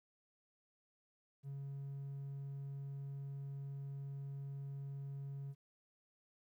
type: tone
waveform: triangle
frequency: 138.8 Hz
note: C#3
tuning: 3 cents sharp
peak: -40 dBFS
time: 1.43-5.55 s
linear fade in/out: 50 ms
effects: tanh soft clip ceiling -37 dBFS + 13-bit